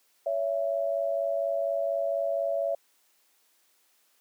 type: tone pair together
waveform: sine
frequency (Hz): 562.8 / 667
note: C#5 / E5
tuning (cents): +26 / +20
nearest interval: minor third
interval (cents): 294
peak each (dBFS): -28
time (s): 0.26-2.75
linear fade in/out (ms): 5
effects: white hiss -67 dBFS RMS until 4.2 s + high-pass 300 Hz 12 dB/octave